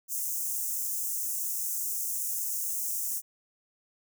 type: high-pass noise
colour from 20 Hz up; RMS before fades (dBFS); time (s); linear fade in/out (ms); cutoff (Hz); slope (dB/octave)
white; -32; 0.08-3.22; 50; 6100; 48
effects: none